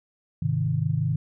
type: chord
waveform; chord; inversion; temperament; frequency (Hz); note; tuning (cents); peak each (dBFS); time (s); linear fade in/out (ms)
sine; Ab major; none; equal; 103.83 / 130.81 / 155.56; Ab2 / C3 / Eb3; 0 / 0 / 0; -28 / -26 / -25; 0.42-1.16; 5
effects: none